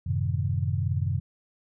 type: chord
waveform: sine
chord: F# diminished seventh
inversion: none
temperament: equal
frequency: 92.5 / 110 / 130.81 / 155.56 Hz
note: F#2 / A2 / C3 / Eb3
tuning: 0 / 0 / 0 / 0 cents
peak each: -27 / -31 / -29 / -33 dBFS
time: 0.06-1.2 s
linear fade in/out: 10 ms
effects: none